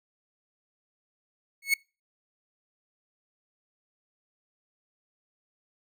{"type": "tone with exponential growth", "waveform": "40% pulse", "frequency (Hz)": 2202, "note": "C#7", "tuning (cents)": -12, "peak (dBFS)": -16, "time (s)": [1.62, 1.74], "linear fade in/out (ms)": 5, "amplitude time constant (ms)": 25, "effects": ["noise-tail reverb RT60 0.3 s tail -26 dB re dry"]}